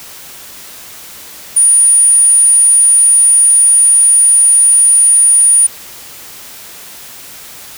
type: tone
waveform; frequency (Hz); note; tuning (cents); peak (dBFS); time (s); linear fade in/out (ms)
sine; 9520; D9; +22; -4; 1.56-5.67; 10
effects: white hiss -32 dBFS RMS until 7.77 s